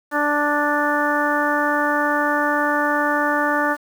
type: harmonic tone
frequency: 293.7 Hz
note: D4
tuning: in tune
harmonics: 1 / 2 / 3 / 4 / 5 / 6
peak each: -24 / -24 / -24 / -24 / -24 / -24 dBFS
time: 0.11-3.77 s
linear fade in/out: 50 ms
effects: 7-bit